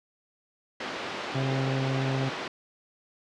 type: band-pass noise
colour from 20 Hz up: pink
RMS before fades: -35 dBFS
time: 0.8-2.48 s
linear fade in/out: 5 ms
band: 320 to 3900 Hz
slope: 12 dB/octave
type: harmonic tone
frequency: 133.4 Hz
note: C3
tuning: 34 cents sharp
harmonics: 1 / 2 / 3 / 4 / 5 / 6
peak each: -27 / -33 / -37 / -39 / -41 / -43 dBFS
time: 1.34-2.3 s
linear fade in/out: 20 ms
effects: low-pass 6000 Hz 12 dB/octave